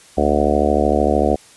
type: harmonic tone with a mistuned harmonic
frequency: 73.3 Hz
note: D2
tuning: 3 cents flat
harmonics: 1 / 3 / 4 / 5 / 6 / 7 / 8 / 9 / 10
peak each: -22 / -22 / -22 / -22 / -22 / -22 / -22 / -22 / -22 dBFS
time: 0.17-1.36 s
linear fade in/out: 10 ms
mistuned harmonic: 1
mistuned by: -24 cents
effects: white hiss -46 dBFS RMS until 1.56 s + resampled to 24000 Hz